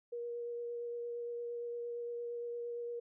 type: tone with vibrato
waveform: sine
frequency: 475.1 Hz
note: A#4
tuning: 33 cents sharp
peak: -38 dBFS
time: 0.12-3 s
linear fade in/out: 10 ms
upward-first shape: sine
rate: 8.7 Hz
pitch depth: 10 cents each way
effects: none